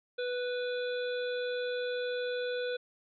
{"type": "harmonic tone with a mistuned harmonic", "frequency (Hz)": 493.9, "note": "B4", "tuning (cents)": 0, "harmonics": [1, 3, 5, 7, 8], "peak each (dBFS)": [-32, -40, -48, -45, -48], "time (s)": [0.18, 2.77], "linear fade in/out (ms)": 10, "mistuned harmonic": 8, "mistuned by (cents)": 21, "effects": []}